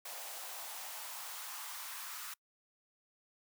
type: noise with high-pass filter sweep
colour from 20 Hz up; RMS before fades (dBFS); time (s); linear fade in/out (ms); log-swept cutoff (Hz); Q
white; -45; 0.05-2.34; 5; 630 to 1200; 2.6
effects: noise-tail reverb RT60 0.1 s tail -25 dB re dry